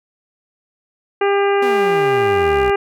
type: harmonic tone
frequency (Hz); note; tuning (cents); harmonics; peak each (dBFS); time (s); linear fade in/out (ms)
400; G4; +35; 1 / 2 / 3 / 4 / 5 / 6 / 7; -14 / -20 / -24 / -26 / -28 / -30 / -31; 1.21-2.76; 5
type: exponential sweep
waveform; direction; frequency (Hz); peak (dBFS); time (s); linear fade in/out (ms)
sawtooth; down; 261.6 to 58; -21; 1.62-2.71; 5
effects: none